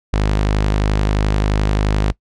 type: tone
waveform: sawtooth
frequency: 51.5 Hz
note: G#1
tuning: 14 cents flat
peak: -10 dBFS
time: 0.13-2.12 s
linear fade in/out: 5 ms
effects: noise-tail reverb RT60 0.1 s tail -22 dB re dry + low-pass 6000 Hz 12 dB/octave